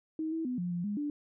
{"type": "tone with pitch steps", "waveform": "sine", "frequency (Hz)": [316, 324.6, 250.4, 177, 174.3, 206, 293], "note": ["D#4", "E4", "B3", "F3", "F3", "G#3", "D4"], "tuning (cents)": [27, -27, 24, 23, -3, -14, -4], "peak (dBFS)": -31, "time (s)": [0.19, 1.1], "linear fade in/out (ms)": 2, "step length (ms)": 130, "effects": []}